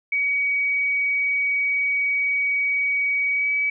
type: tone with pitch glide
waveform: sine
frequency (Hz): 2261 to 2283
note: C#7 to D7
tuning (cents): +34 to -50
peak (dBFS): -19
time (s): 0.12-3.7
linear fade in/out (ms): 5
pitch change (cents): +16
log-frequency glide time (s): 3.32-3.5
effects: none